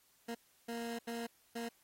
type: tone bursts at uneven times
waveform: 20% pulse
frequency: 233.1 Hz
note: A#3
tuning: in tune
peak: -34 dBFS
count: 4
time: 0.28-0.35 / 0.68-0.99 / 1.07-1.27 / 1.55-1.69 s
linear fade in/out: 10 ms
effects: white hiss -70 dBFS RMS until 1.83 s + AAC 48 kbps